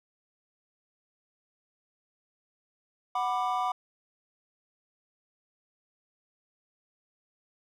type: chord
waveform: triangle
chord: B minor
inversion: second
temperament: just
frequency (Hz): 740.8 / 987.8 / 1185.3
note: F#5 / B5 / D6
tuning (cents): +2 / 0 / +16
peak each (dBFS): -28 / -30 / -30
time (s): 3.15-3.72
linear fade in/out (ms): 5
effects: none